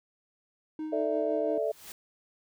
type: tone with tremolo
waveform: triangle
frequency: 311.1 Hz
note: D#4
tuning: in tune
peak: -30 dBFS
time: 0.79-1.58 s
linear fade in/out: 2 ms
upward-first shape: sine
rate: 5.9 Hz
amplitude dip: 35%
type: chord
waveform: sine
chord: A suspended fourth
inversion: none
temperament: equal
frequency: 440 / 587.3 / 659.3 Hz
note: A4 / D5 / E5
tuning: 0 / 0 / 0 cents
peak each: -31 dBFS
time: 0.92-1.72 s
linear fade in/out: 10 ms
type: noise with exponential growth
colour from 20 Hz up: white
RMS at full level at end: -42 dBFS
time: 1.47-1.92 s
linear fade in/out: 1 ms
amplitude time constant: 97 ms
effects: none